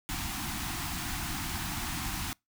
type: band-stop noise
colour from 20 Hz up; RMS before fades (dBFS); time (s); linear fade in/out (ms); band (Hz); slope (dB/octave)
pink; -35; 0.09-2.33; 0; 350 to 700; 96
effects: noise-tail reverb RT60 0.2 s tail -26 dB re dry